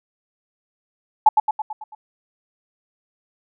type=tone with echo; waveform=sine; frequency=859 Hz; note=A5; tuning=42 cents flat; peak=-6 dBFS; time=1.26-1.29 s; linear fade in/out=5 ms; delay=110 ms; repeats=6; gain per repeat=-5 dB; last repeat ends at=1.95 s; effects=none